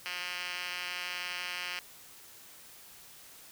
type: tone with band-pass filter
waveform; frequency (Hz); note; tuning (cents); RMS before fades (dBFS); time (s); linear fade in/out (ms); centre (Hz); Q
5% pulse; 178.8; F3; +41; -38; 0.06-1.79; 0; 3200; 3.6
effects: white hiss -53 dBFS RMS until 3.51 s